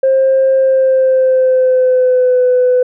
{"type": "tone with pitch glide", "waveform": "sine", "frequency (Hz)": [531, 501.2], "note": ["C5", "B4"], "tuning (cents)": [25, 25], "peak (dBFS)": -6, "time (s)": [0.03, 2.83], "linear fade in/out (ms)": 5, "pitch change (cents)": -100, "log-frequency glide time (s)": [0.56, 2.43], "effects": ["tanh soft clip ceiling -4 dBFS"]}